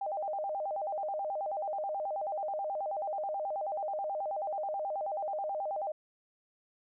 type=tone with vibrato; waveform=sine; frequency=698.5 Hz; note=F5; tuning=in tune; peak=-32 dBFS; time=0.01-5.92 s; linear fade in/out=5 ms; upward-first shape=square; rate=9.3 Hz; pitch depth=220 cents each way; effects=none